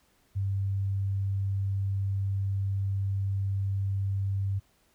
sine tone, 98 Hz, G2, in tune, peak -26 dBFS, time 0.35-4.6 s, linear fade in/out 20 ms, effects pink hiss -67 dBFS RMS until 4.94 s

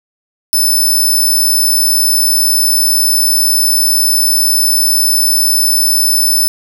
5% pulse tone, 5274 Hz, E8, in tune, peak -3 dBFS, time 0.53-6.48 s, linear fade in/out 0 ms, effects none

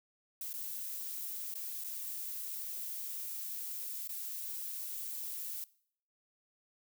violet noise with dropouts, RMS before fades -41 dBFS, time 0.41-5.64 s, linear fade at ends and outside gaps 2 ms, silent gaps 0.53-0.538 / 1.541-1.552 / 1.839-1.844 / 4.075-4.091 s, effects noise-tail reverb RT60 0.6 s tail -21 dB re dry

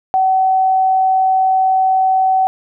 sine tone, 758 Hz, F#5, 42 cents sharp, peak -10 dBFS, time 0.14-2.47 s, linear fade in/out 0 ms, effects none

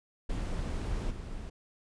brown noise with level steps, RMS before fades -33 / -40 dBFS, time 0.29-1.5 s, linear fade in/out 10 ms, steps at 1.1 s, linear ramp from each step 10 ms, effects resampled to 22050 Hz

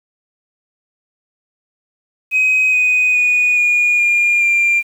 sine tone with pitch steps, 2525 / 2496 / 2467 / 2439 / 2411 / 2383 Hz, D#7 / D#7 / D#7 / D#7 / D7 / D7, +25 / +5 / -15 / -35 / +45 / +25 cents, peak -9 dBFS, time 2.31-4.83 s, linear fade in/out 50 ms, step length 420 ms, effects tanh soft clip ceiling -8 dBFS + 7-bit

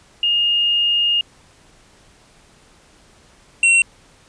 sine / square tone pair in turn, 2840 / 2729 Hz, F7 / F7, +28 / -41 cents, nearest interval minor second, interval 69 cents, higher first, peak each -14 / -11 dBFS, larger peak second, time 0.23-1.21 / 3.63-3.82 s, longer first, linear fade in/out 2 ms, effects pink hiss -51 dBFS RMS until 4.28 s + resampled to 22050 Hz

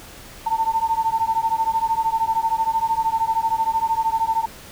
sine beating tone pair, 893 / 906 Hz, A5 / A#5, +25 / -50 cents, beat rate 13 Hz, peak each -21 dBFS, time 0.46-4.46 s, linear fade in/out 10 ms, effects pink hiss -41 dBFS RMS until 4.71 s

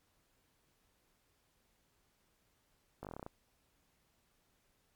slowing click train, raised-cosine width 1 ms, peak -30 dBFS, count 10, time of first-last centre 3.03-3.264 s, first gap 18 ms, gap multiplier 1.09, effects pink hiss -75 dBFS RMS until 4.95 s + MP3 96 kbps

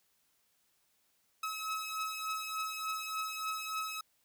sawtooth beating tone pair, 1285 / 1288.4 Hz, E6 / E6, -45 / -40 cents, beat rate 3.4 Hz, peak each -34 / -37 dBFS, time 1.43-4.01 s, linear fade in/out 5 ms, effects white hiss -74 dBFS RMS until 4.24 s

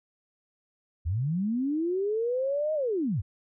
sine linear two-way sweep, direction up then down, 73.3 to 631 to 73.3 Hz, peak -25 dBFS, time 1.05-3.22 s, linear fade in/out 20 ms, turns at 2.74 s, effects none

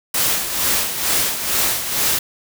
white noise with tremolo, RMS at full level -17 dBFS, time 0.14-2.19 s, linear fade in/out 5 ms, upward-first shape sine, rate 2.2 Hz, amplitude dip 60%, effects none

